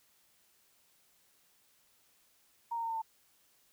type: tone with pitch steps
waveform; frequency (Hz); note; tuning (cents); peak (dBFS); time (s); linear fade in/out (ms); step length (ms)
sine; 932.3 / 922.7 / 913.1 / 903.7 / 894.3; A#5 / A#5 / A#5 / A5 / A5; 0 / -18 / -36 / +46 / +28; -33; 2.71-3.02; 10; 62
effects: white hiss -69 dBFS RMS until 3.72 s